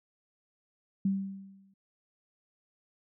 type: tone with exponential decay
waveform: sine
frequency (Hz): 194.6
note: G3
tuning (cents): -12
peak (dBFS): -23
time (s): 1.05-1.74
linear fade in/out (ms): 5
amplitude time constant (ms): 150
effects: none